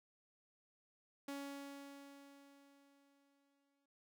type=tone with exponential decay; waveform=sawtooth; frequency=280 Hz; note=C#4; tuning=18 cents sharp; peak=-39 dBFS; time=1.28-3.86 s; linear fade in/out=5 ms; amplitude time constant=560 ms; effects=none